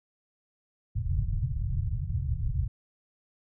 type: low-pass noise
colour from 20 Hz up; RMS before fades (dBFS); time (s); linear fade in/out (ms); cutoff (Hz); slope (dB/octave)
white; -29; 0.95-2.68; 10; 130; 48
effects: none